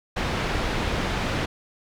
pink low-pass noise, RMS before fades -26 dBFS, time 0.16-1.46 s, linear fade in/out 10 ms, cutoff 3500 Hz, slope 12 dB/octave, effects none

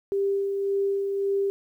sine tone with tremolo, 395.9 Hz, G4, 17 cents sharp, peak -21 dBFS, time 0.12-1.5 s, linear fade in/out 0 ms, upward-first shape sine, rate 1.8 Hz, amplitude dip 35%, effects 10-bit

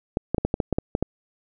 clicks, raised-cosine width 2 ms, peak -8 dBFS, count 10, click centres 0.171 / 0.346 / 0.382 / 0.45 / 0.541 / 0.602 / 0.727 / 0.785 / 0.951 / 1.026 s, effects none

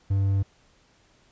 triangle tone, 98 Hz, G2, in tune, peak -18 dBFS, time 0.1-0.43 s, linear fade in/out 10 ms, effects pink hiss -61 dBFS RMS until 1.31 s + resampled to 16000 Hz

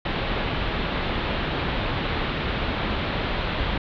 pink low-pass noise, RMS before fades -26 dBFS, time 0.05-3.78 s, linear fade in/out 5 ms, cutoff 3900 Hz, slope 48 dB/octave, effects none

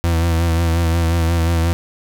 40% pulse tone with vibrato, 83.5 Hz, E2, 23 cents sharp, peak -13 dBFS, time 0.04-1.73 s, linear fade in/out 0 ms, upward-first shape sine, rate 5.6 Hz, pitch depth 39 cents each way, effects none

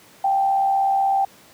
sine tone with frequency modulation, 784 Hz, G5, in tune, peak -16 dBFS, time 0.24-1.25 s, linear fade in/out 5 ms, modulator 76.2 Hz, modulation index 0.37, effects pink hiss -49 dBFS RMS until 1.53 s + high-pass 150 Hz 12 dB/octave

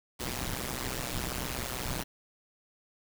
pink noise with amplitude modulation, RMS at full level -31 dBFS, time 0.19-2.04 s, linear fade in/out 20 ms, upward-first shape sine, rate 126 Hz, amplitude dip 100%, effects none

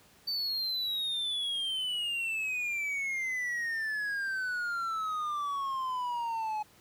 triangle exponential sweep, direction down, 4585 to 843 Hz, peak -29 dBFS, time 0.27-6.63 s, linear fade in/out 10 ms, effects pink hiss -60 dBFS RMS until 6.8 s + high-pass 80 Hz 12 dB/octave

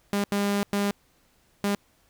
sawtooth tone bursts at uneven times, 202 Hz, G#3, 48 cents flat, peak -19 dBFS, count 4, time 0.13-0.24 / 0.32-0.63 / 0.73-0.91 / 1.64-1.75 s, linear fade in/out 0 ms, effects pink hiss -64 dBFS RMS until 2.09 s

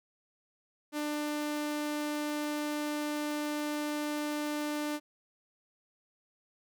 sawtooth tone, 297.7 Hz, D4, 24 cents sharp, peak -28 dBFS, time 0.92-5 s, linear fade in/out 50 ms, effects none

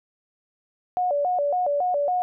sine tone with vibrato, 646 Hz, E5, 35 cents flat, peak -20 dBFS, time 0.97-2.22 s, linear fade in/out 0 ms, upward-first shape square, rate 3.6 Hz, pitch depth 200 cents each way, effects none

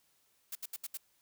blue noise bursts, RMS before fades -40 dBFS, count 5, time 0.52-0.973 s, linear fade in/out 5 ms, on 33 ms, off 72 ms, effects white hiss -72 dBFS RMS until 1.21 s

